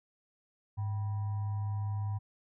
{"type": "tone with frequency modulation", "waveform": "sine", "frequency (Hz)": 102.9, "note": "G#2", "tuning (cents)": -16, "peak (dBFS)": -31, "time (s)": [0.77, 2.19], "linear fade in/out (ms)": 20, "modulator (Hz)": 875, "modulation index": 0.22, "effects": []}